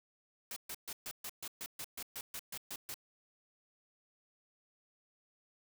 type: noise bursts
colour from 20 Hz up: white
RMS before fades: -43 dBFS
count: 14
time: 0.51-2.942 s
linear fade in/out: 2 ms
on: 53 ms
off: 130 ms
effects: none